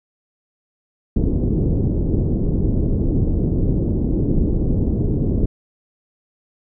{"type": "low-pass noise", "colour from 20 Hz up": "pink", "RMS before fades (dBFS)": -18, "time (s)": [1.16, 5.46], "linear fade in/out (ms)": 5, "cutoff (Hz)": 380, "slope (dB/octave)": 24, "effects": []}